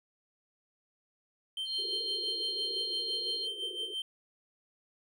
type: tone with tremolo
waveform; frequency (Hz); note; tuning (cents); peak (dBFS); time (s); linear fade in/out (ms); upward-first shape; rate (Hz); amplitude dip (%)
triangle; 3120; G7; -9; -31; 1.57-4.02; 2; sine; 5.9; 65
type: tone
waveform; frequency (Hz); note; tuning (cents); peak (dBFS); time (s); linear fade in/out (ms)
sine; 4223; C8; +15; -34; 1.65-3.48; 50
type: band-pass noise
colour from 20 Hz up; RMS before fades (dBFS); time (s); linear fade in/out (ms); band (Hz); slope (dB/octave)
pink; -47; 1.78-3.94; 5; 350 to 480; 96
effects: none